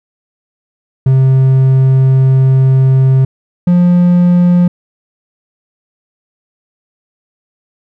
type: tone pair in turn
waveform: triangle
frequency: 132.3 / 176.54 Hz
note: C3 / F3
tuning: +20 / +19 cents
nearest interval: perfect fourth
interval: 499 cents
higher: second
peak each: -3 dBFS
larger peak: neither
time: 1.06-3.25 / 3.67-4.68 s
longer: first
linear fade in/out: 5 ms
effects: none